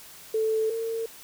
sine tone pair in turn, 440 / 453.7 Hz, A4 / A#4, 0 / -47 cents, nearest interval minor second, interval 53 cents, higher second, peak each -22 / -27 dBFS, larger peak first, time 0.34-0.7 / 0.7-1.06 s, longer neither, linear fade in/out 5 ms, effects white hiss -47 dBFS RMS until 1.23 s

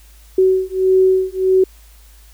sine beating tone pair, 375.4 / 377 Hz, F#4 / F#4, +25 / +32 cents, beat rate 1.6 Hz, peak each -14 dBFS, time 0.38-1.64 s, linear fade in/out 5 ms, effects added 53 Hz sine -42 dBFS peak until 2.33 s + white hiss -50 dBFS RMS until 2.33 s

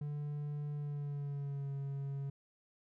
triangle tone with pitch glide, 146.83 to 138.75 Hz, D3 to C#3, 0 to +2 cents, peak -35 dBFS, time 0.01-2.3 s, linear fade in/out 5 ms, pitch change -98 cents, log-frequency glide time 0.74-1.72 s, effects none

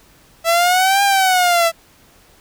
sawtooth exponential two-way sweep, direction up then down, 659.3 to 806 to 659.3 Hz, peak -8 dBFS, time 0.44-1.72 s, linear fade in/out 50 ms, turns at 1.03 s, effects pink hiss -50 dBFS RMS until 2.4 s

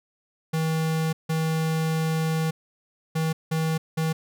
square tone bursts at uneven times, 160 Hz, D#3, 49 cents sharp, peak -23 dBFS, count 5, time 0.53-1.13 / 1.29-2.51 / 3.15-3.33 / 3.51-3.78 / 3.97-4.13 s, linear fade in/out 10 ms, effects none

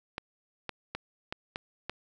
clicks, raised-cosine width 0.3 ms, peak -18 dBFS, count 6, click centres 0.181 / 0.693 / 0.95 / 1.325 / 1.559 / 1.896 s, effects none

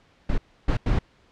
brown noise bursts at uneven times, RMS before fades -21 dBFS, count 3, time 0.29-0.38 / 0.68-0.77 / 0.86-0.99 s, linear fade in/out 5 ms, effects pink hiss -59 dBFS RMS until 1.31 s + low-pass 4000 Hz 12 dB/octave

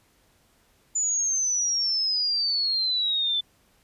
sine exponential sweep, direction down, 7040 to 3494 Hz, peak -22 dBFS, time 0.95-3.41 s, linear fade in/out 10 ms, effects pink hiss -63 dBFS RMS until 3.83 s + resampled to 32000 Hz

